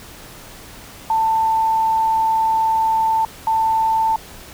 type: tone pair in turn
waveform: sine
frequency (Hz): 890 / 890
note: A5 / A5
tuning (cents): +20 / +20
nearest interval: unison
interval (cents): 0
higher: neither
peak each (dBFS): -14 / -14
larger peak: neither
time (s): 1.1-3.25 / 3.47-4.16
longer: first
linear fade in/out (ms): 2
effects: pink hiss -39 dBFS RMS until 4.53 s